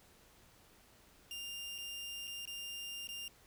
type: tone with dropouts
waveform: sawtooth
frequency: 2800 Hz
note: F7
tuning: 4 cents sharp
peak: -39 dBFS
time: 1.31-3.28 s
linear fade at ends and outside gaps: 1 ms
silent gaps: 1.781-1.785 / 2.272-2.276 / 2.454-2.475 / 3.072-3.089 s
effects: pink hiss -64 dBFS RMS until 3.46 s